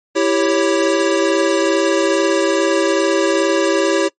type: chord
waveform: square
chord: C# diminished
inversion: first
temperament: equal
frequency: 329.6 / 392 / 554.4 Hz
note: E4 / G4 / C#5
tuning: 0 / 0 / 0 cents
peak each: -18 dBFS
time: 0.15-4.09 s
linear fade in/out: 20 ms
effects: noise-tail reverb RT60 0.1 s tail -23 dB re dry + MP3 32 kbps

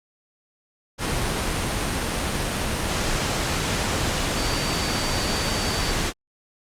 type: tone in noise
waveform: sine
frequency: 4599 Hz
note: D8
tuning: 37 cents flat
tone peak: -32 dBFS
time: 4.35-5.95 s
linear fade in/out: 50 ms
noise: pink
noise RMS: -24 dBFS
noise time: 0.98-6.13 s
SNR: -11 dB
effects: low-pass 9000 Hz 12 dB/octave + Opus 48 kbps

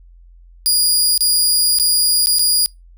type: tone with dropouts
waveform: 20% pulse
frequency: 4866 Hz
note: D#8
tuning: 39 cents flat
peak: -6 dBFS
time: 0.66-2.66 s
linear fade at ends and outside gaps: 0 ms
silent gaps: 1.177-1.207 / 1.787-1.798 / 2.26-2.27 / 2.386-2.393 s
effects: noise-tail reverb RT60 0.2 s tail -26 dB re dry + added 43 Hz sine -41 dBFS peak until 2.97 s

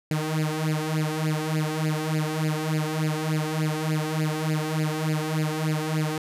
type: tone with flanger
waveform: sawtooth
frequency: 155.56 Hz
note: D#3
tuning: in tune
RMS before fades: -26 dBFS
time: 0.11-6.18 s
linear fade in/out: 2 ms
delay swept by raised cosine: 0.42 to 2.62 ms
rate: 3.4 Hz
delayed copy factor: +0.85
effects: resampled to 32000 Hz

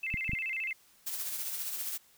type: tone with vibrato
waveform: sine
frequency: 2349 Hz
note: D7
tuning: in tune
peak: -32 dBFS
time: 0.03-0.73 s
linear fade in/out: 5 ms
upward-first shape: square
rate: 14 Hz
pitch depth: 200 cents each way
type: clicks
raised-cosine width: 5 ms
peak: -23 dBFS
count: 3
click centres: 0.142 / 0.294 / 0.334 s
type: noise with tremolo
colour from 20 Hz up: blue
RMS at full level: -35 dBFS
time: 1.06-1.98 s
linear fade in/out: 10 ms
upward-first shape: sine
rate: 15 Hz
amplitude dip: 40%
effects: white hiss -63 dBFS RMS until 2.17 s

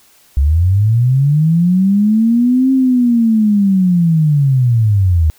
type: linear two-way sweep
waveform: sine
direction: up then down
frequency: 65.41 to 266.8 to 75.9 Hz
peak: -8 dBFS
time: 0.37-5.3 s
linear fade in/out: 0 ms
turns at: 2.72 s
effects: white hiss -49 dBFS RMS until 5.38 s

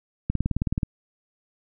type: click train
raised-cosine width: 5 ms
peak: -11 dBFS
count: 11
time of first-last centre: 0.3-0.832 s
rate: 18.8 Hz
effects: none

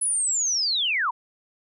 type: linear sweep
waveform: sine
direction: down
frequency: 10230 to 887 Hz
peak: -21 dBFS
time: 0.01-1.11 s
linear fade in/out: 10 ms
effects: none

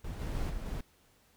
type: noise with level steps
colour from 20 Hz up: brown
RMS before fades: -39 / -35 / -33 / -39 / -36 dBFS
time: 0.04-0.81 s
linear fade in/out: 5 ms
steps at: 0.19 / 0.34 / 0.49 / 0.65 s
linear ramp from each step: 20 ms
effects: pink hiss -66 dBFS RMS until 1.36 s

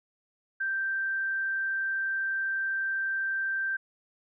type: tone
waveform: sine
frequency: 1568 Hz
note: G6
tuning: in tune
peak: -27 dBFS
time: 0.6-3.77 s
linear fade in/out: 10 ms
effects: none

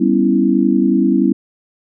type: chord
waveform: sine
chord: C# half-diminished seventh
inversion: second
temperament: equal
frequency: 196 / 246.9 / 277.2 / 329.6 Hz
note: G3 / B3 / C#4 / E4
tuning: 0 / 0 / 0 / 0 cents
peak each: -16 dBFS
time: 0-1.33 s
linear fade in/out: 10 ms
effects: none

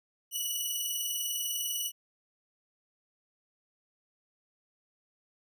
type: tone pair together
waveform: 10% pulse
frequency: 2931 / 2951 Hz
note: F#7 / F#7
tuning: -17 / -5 cents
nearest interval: unison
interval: 12 cents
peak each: -26 dBFS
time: 0.31-1.92 s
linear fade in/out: 50 ms
effects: none

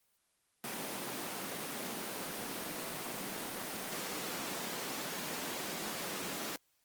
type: high-pass noise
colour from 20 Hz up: pink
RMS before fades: -40 dBFS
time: 0.64-6.56 s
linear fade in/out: 0 ms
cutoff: 180 Hz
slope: 24 dB/octave
effects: white hiss -75 dBFS RMS until 6.84 s + Opus 24 kbps

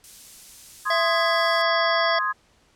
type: noise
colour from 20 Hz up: violet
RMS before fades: -36 dBFS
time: 0.04-1.62 s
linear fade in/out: 0 ms
type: chord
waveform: sine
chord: Ab major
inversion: first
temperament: equal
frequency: 1046.5 / 1244.5 / 1661.2 Hz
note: C6 / Eb6 / Ab6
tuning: 0 / 0 / 0 cents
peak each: -26 dBFS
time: 0.85-2.33 s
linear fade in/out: 20 ms
type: harmonic tone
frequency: 666 Hz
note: E5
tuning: 18 cents sharp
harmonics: 1 / 3 / 5 / 7 / 8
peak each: -23 / -28 / -30 / -31 / -32 dBFS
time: 0.9-2.19 s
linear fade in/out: 5 ms
effects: pink hiss -60 dBFS RMS until 2.75 s + low-pass 8000 Hz 12 dB/octave

